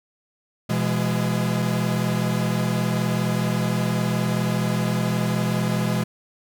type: chord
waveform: 45% pulse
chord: E major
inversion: second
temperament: equal with one note detuned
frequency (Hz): 123.47 / 168.57 / 207.7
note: B2 / E3 / G#3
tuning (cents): 0 / +39 / 0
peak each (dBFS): -25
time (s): 0.69-6.04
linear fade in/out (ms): 10
effects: none